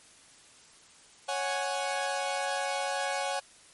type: chord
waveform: sawtooth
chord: C# suspended fourth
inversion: none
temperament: equal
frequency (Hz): 554.4 / 740 / 830.6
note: C#5 / F#5 / G#5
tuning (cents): 0 / 0 / 0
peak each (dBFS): -30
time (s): 1.28-3.4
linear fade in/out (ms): 10
effects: white hiss -56 dBFS RMS until 3.73 s + MP3 48 kbps